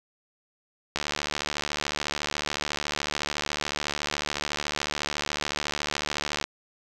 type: click train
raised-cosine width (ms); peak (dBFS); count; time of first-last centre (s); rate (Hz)
0.2; -10; 406; 0.96-6.44; 73.9
effects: none